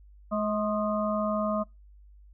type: harmonic tone with a mistuned harmonic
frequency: 211.8 Hz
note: G#3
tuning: 34 cents sharp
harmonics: 1 / 3 / 5 / 6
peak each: -29 / -29 / -35 / -34 dBFS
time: 0.31-1.64 s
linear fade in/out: 20 ms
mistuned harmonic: 6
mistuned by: -47 cents
effects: noise-tail reverb RT60 0.2 s tail -24 dB re dry + added 50 Hz sine -50 dBFS peak until 2.33 s